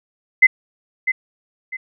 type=tone with echo; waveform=sine; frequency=2046 Hz; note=C7; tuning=39 cents flat; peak=-5 dBFS; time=0.42-0.47 s; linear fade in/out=10 ms; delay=650 ms; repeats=2; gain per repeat=-10 dB; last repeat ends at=1.77 s; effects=none

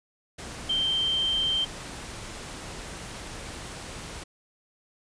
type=tone in noise; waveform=sine; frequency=3136 Hz; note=G7; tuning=in tune; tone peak=-23 dBFS; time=0.69-1.65 s; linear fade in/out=10 ms; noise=pink; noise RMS=-39 dBFS; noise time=0.38-4.24 s; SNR=+13 dB; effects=resampled to 22050 Hz

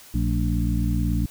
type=harmonic tone with a mistuned harmonic; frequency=58.27 Hz; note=A#1; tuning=in tune; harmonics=1 / 2 / 3 / 4 / 5; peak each=-23 / -26 / -28 / -29 / -30 dBFS; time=0.14-1.26 s; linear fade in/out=5 ms; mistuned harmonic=4; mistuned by=-85 cents; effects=white hiss -47 dBFS RMS until 1.3 s

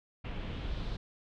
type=noise with low-pass filter sweep; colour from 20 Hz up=brown; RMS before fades=-37 dBFS; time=0.24-0.97 s; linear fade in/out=10 ms; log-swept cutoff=2800 to 4200 Hz; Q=2.8; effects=none

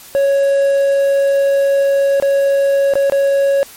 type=tone with dropouts; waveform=triangle; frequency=554.4 Hz; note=C#5; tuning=in tune; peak=-8 dBFS; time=0.15-3.63 s; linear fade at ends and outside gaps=0 ms; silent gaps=2.2-2.224 / 2.937-2.955 / 3.098-3.122 s; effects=white hiss -38 dBFS RMS until 3.76 s + MP3 64 kbps

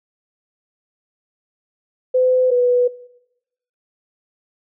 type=tone pair in turn; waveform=sine; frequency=509 / 492.2 Hz; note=C5 / B4; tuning=-48 / -6 cents; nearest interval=minor second; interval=58 cents; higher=first; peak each=-12 dBFS; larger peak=neither; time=2.14-2.51 / 2.51-2.88 s; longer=neither; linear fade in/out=10 ms; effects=noise-tail reverb RT60 0.9 s tail -21 dB re dry

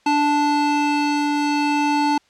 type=tone pair together; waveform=square; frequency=292.8 / 878 Hz; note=D4 / A5; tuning=-5 / -4 cents; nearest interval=octave + perfect fifth; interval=1901 cents; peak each=-20 dBFS; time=0.06-2.18 s; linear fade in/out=5 ms; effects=white hiss -59 dBFS RMS until 2.29 s + low-pass 5000 Hz 12 dB/octave

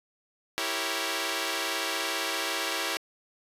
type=chord; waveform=5% pulse; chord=E diminished seventh; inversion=none; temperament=equal; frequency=329.6 / 392 / 466.2 / 554.4 Hz; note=E4 / G4 / Bb4 / Db5; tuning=0 / 0 / 0 / 0 cents; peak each=-22 / -23 / -24 / -22 dBFS; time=0.58-2.97 s; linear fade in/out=0 ms; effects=resampled to 32000 Hz

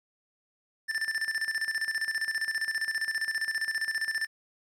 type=tone with tremolo; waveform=square; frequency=1775 Hz; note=A6; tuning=15 cents sharp; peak=-27 dBFS; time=0.88-4.27 s; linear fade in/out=20 ms; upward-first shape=square; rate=15 Hz; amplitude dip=70%; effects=low-pass 9000 Hz 12 dB/octave + 11-bit

